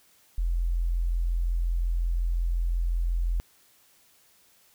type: tone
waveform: sine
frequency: 42.79 Hz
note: F1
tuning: 35 cents flat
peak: -23 dBFS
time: 0.38-3.4 s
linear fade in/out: 0 ms
effects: white hiss -61 dBFS RMS until 4.74 s